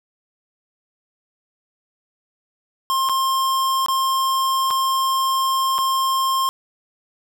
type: tone with dropouts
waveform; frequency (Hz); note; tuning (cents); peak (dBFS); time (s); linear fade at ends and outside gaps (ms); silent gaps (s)
square; 1062; C6; +25; -18; 2.9-6.49; 0; 3.089-3.095 / 3.861-3.884 / 4.705-4.709 / 5.782-5.787
effects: none